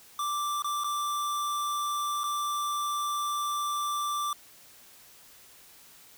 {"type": "tone with dropouts", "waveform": "square", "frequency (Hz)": 1174.7, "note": "D6", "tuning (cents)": 0, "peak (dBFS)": -29, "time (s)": [0.19, 4.33], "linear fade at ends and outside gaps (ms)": 2, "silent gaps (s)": [[0.622, 0.644], [0.837, 0.843], [2.235, 2.239]], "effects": ["white hiss -54 dBFS RMS until 6.17 s"]}